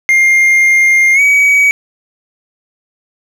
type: tone with pitch glide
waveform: triangle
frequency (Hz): 2115 to 2267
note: C7 to C#7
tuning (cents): +18 to +38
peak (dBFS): -4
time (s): 0.09-1.71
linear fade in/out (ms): 0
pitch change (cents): +120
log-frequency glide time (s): 1.14-1.21
effects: none